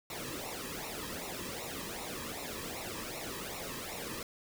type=noise with flanger; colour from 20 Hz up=pink; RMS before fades=-41 dBFS; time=0.1-4.23 s; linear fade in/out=2 ms; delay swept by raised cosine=0.62 to 1.41 ms; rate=2.6 Hz; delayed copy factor=-0.75; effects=none